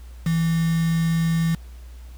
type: tone with quantisation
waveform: sine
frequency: 164.81 Hz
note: E3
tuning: in tune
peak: -18 dBFS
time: 0.26-1.55 s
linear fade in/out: 5 ms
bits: 5
effects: added 60 Hz sine -37 dBFS peak until 2.17 s + pink hiss -54 dBFS RMS until 2.17 s